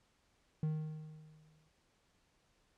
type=tone with exponential decay; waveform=triangle; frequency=155.2 Hz; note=D#3; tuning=4 cents flat; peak=-29 dBFS; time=0.63-1.69 s; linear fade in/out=2 ms; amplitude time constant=230 ms; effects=pink hiss -74 dBFS RMS until 2.77 s + low-pass 8000 Hz 12 dB/octave